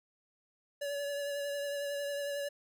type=tone with vibrato; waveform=square; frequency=570 Hz; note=C#5; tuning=48 cents sharp; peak=-35 dBFS; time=0.81-2.49 s; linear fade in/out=10 ms; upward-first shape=triangle; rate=11 Hz; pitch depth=24 cents each way; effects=none